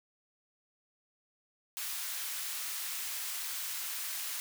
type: high-pass noise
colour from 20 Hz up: white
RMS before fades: -38 dBFS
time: 1.77-4.4 s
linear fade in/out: 0 ms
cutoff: 1200 Hz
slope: 12 dB/octave
effects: none